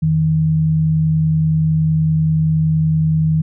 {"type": "tone pair together", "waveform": "sine", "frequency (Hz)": [86.98, 157.6], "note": ["F2", "D#3"], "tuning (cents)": [-6, 23], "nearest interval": "minor seventh", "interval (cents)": 1029, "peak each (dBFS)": [-24, -12], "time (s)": [0.02, 3.42], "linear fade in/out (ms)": 10, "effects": []}